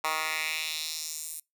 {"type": "tone with high-pass filter sweep", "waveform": "10% pulse", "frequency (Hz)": 157.1, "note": "D#3", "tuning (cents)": 17, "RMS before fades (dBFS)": -33, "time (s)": [0.04, 1.4], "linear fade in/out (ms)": 5, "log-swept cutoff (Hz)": [1100, 10000], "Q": 1.9, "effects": ["noise-tail reverb RT60 0.2 s tail -25 dB re dry"]}